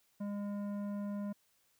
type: tone with tanh clipping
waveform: sine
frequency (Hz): 203.5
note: G#3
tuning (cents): -35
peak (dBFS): -38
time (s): 0.2-1.33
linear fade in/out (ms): 10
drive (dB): 12
effects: white hiss -73 dBFS RMS until 1.79 s